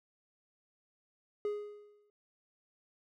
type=tone with exponential decay; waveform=triangle; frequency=415.3 Hz; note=G#4; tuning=in tune; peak=-28 dBFS; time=1.45-2.1 s; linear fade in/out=1 ms; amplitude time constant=140 ms; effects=none